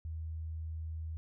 sine tone, 80 Hz, D#2, 49 cents sharp, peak -37 dBFS, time 0.05-1.17 s, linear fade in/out 0 ms, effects none

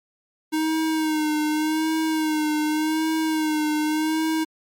square tone with vibrato, 311.1 Hz, D#4, in tune, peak -21 dBFS, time 0.52-4.45 s, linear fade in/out 20 ms, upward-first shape sine, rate 0.86 Hz, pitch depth 41 cents each way, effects MP3 96 kbps

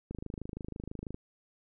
click train, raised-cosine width 3 ms, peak -26 dBFS, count 28, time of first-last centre 0.11-1.144 s, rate 26.1 Hz, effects none

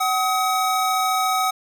square tone pair together, 754.6 / 1269 Hz, F#5 / D#6, +34 / +34 cents, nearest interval major sixth, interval 900 cents, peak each -22 dBFS, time 0-1.51 s, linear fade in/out 10 ms, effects none

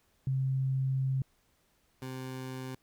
sine / 20% pulse tone pair in turn, 132.9 / 129.94 Hz, C3 / C3, +27 / -12 cents, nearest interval unison, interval 39 cents, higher first, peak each -27 / -33 dBFS, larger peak first, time 0.27-1.22 / 2.02-2.75 s, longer first, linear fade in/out 2 ms, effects pink hiss -71 dBFS RMS until 2.82 s

